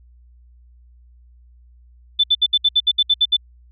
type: tone bursts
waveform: sine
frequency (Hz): 3520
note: A7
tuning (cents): 0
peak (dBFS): -11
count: 11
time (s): 2.19-3.368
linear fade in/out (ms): 10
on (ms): 48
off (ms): 65
effects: added 60 Hz sine -46 dBFS peak until 3.71 s